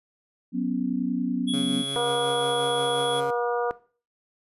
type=chord; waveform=sine; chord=F# suspended fourth; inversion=none; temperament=equal; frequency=185 / 246.9 / 277.2 Hz; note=F#3 / B3 / C#4; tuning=0 / 0 / 0 cents; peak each=-29 / -26 / -29 dBFS; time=0.52-1.85 s; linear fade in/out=50 ms
type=tone; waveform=square; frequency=3355 Hz; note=G#7; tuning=17 cents sharp; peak=-29 dBFS; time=1.47-3.21 s; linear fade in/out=20 ms
type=tone with tremolo; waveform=15% pulse; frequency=138.3 Hz; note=C#3; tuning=4 cents flat; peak=-26 dBFS; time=1.53-3.31 s; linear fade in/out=10 ms; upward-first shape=sine; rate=5.6 Hz; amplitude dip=35%
type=harmonic tone; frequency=240 Hz; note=B3; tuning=49 cents flat; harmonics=2 / 3 / 4 / 5 / 6; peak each=-26 / -30 / -32 / -34 / -36 dBFS; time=1.96-3.71 s; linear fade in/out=0 ms
effects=noise-tail reverb RT60 0.4 s tail -18 dB re dry + resampled to 32000 Hz